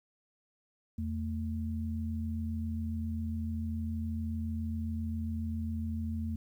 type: tone pair together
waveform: sine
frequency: 83.61 / 223.2 Hz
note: E2 / A3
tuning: +25 / +25 cents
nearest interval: octave + perfect fourth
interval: 1700 cents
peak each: -34 / -36 dBFS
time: 0.98-6.36 s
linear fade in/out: 5 ms
effects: 11-bit